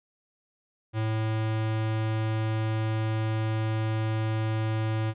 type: tone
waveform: square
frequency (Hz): 110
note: A2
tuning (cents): 0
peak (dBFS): -26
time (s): 0.93-5.14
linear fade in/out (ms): 50
effects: resampled to 8000 Hz